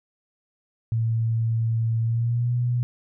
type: tone with pitch glide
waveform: sine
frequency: 113.7 to 121.86 Hz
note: A#2 to B2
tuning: -43 to -23 cents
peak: -20 dBFS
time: 0.92-2.83 s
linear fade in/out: 0 ms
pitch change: +120 cents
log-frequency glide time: 2.02-2.53 s
effects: none